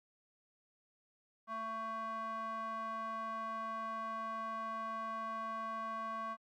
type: tone with band-pass filter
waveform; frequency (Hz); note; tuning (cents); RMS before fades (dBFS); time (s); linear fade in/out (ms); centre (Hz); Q
square; 223.2; A3; +25; -41; 1.47-6.37; 50; 1100; 4.1
effects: Opus 48 kbps